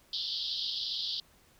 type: band-pass noise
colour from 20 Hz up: white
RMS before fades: -35 dBFS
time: 0.13-1.2 s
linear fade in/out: 2 ms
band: 3100 to 5000 Hz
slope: 96 dB/octave
effects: pink hiss -63 dBFS RMS until 1.59 s

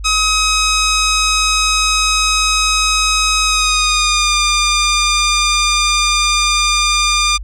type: tone with pitch glide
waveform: 10% pulse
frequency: 1269 to 1201.9 Hz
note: D#6 to D6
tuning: +34 to +40 cents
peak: -3 dBFS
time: 0.04-7.38 s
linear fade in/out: 20 ms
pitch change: -94 cents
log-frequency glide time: 3.45-4.36 s
effects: added 50 Hz sine -24 dBFS peak until 7.43 s + low-pass 9000 Hz 12 dB/octave

